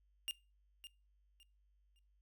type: tone with echo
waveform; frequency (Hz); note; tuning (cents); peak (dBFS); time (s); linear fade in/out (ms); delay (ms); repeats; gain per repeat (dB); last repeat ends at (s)
45% pulse; 2810; F7; +10; -37; 0.28-0.31; 0; 560; 3; -12; 1.99
effects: noise-tail reverb RT60 0.3 s tail -22 dB re dry + added 50 Hz sine -70 dBFS peak until 2.21 s